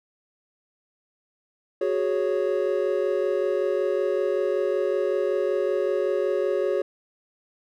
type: chord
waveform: triangle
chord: F# suspended second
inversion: none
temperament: equal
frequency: 370 / 415.3 / 554.4 Hz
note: F#4 / G#4 / C#5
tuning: 0 / 0 / 0 cents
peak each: -24 dBFS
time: 1.81-6.82 s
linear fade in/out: 5 ms
effects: none